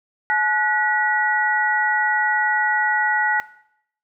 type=tone cluster; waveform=sine; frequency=855 / 1467 / 1928 Hz; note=A5 / F#6 / B6; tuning=-50 / -15 / -42 cents; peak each=-21 dBFS; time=0.3-3.4 s; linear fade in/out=0 ms; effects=noise-tail reverb RT60 0.7 s tail -18 dB re dry